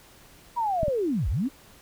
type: linear two-way sweep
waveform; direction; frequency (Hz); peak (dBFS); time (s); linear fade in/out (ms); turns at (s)
sine; down then up; 981 to 43.05 to 294.4; -23; 0.56-1.49; 20; 1.29
type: clicks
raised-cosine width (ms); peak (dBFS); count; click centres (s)
5; -16 / -19; 2; 0.832 / 0.882
effects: pink hiss -53 dBFS RMS until 1.81 s